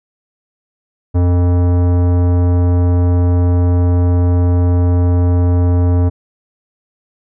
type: tone with tanh clipping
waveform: sine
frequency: 88.4 Hz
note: F2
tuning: 22 cents sharp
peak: -11 dBFS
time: 1.14-6.1 s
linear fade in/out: 20 ms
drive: 17 dB
effects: none